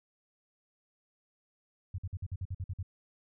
sine tone bursts, 92.5 Hz, F#2, in tune, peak -33 dBFS, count 10, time 1.94-2.829 s, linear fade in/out 5 ms, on 43 ms, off 51 ms, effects none

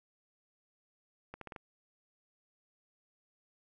accelerating click train, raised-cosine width 0.5 ms, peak -29 dBFS, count 5, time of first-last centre 1.34-1.562 s, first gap 73 ms, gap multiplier 0.82, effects none

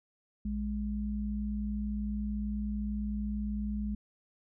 sine tone pair together, 59.01 / 207.7 Hz, A#1 / G#3, +22 / 0 cents, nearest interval octave + minor seventh, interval 2178 cents, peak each -35 / -33 dBFS, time 0.45-3.95 s, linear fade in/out 5 ms, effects none

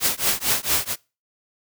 white noise with tremolo, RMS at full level -18 dBFS, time 0-0.96 s, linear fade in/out 50 ms, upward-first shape triangle, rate 4.4 Hz, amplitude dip 100%, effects noise-tail reverb RT60 0.3 s tail -24 dB re dry

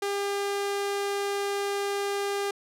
sawtooth tone, 401.4 Hz, G4, 41 cents sharp, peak -23 dBFS, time 0.02-2.51 s, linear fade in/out 5 ms, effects low-pass 12000 Hz 12 dB/octave

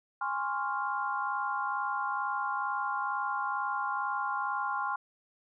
sine chord, Db major seventh, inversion second, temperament equal with one note detuned, 822 / 1046.5 / 1108.7 / 1396.9 Hz, Ab5 / C6 / Db6 / F6, -18 / 0 / 0 / 0 cents, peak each -35 / -34 / -38 / -35 dBFS, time 0.21-4.96 s, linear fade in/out 5 ms, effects none

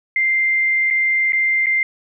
sine tone with dropouts, 2093 Hz, C7, in tune, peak -14 dBFS, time 0.16-1.83 s, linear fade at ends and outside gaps 2 ms, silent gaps 0.903-0.908 / 1.322-1.331 / 1.66-1.667 s, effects none

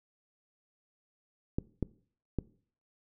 clicks, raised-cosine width 3 ms, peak -17 dBFS, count 3, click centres 1.585 / 1.827 / 2.387 s, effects noise-tail reverb RT60 0.5 s tail -21 dB re dry

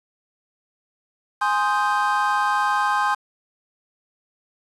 triangle chord, Ab major seventh, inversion none, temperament equal, 830.6 / 1046.5 / 1244.5 / 1568 Hz, Ab5 / C6 / Eb6 / G6, 0 / 0 / 0 / 0 cents, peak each -21 / -21 / -24 / -23 dBFS, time 1.41-3.15 s, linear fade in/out 10 ms, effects resampled to 24000 Hz + 7-bit

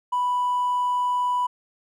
triangle tone with hard clipping, 987.8 Hz, B5, in tune, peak -20 dBFS, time 0.12-1.47 s, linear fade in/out 10 ms, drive 2 dB, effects none

